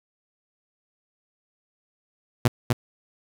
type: tone with echo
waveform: sawtooth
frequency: 121.8 Hz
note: B2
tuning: 24 cents flat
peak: -11 dBFS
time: 2.45-2.48 s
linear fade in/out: 5 ms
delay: 250 ms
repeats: 1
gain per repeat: -3 dB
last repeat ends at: 2.73 s
effects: none